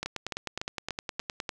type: two click trains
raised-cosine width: 0.2 ms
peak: -15 / -15 dBFS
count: 14 / 6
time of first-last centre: 0.06-1.402 / 0.03-1.492 s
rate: 9.69 / 3.42 Hz
effects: none